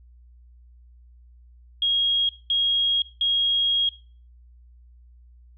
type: tone bursts at uneven times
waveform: sine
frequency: 3276 Hz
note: G#7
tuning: 24 cents flat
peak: -19 dBFS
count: 3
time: 1.82-2.29 / 2.5-3.02 / 3.21-3.89 s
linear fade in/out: 2 ms
effects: noise-tail reverb RT60 0.4 s tail -19 dB re dry + added 60 Hz sine -48 dBFS peak until 5.57 s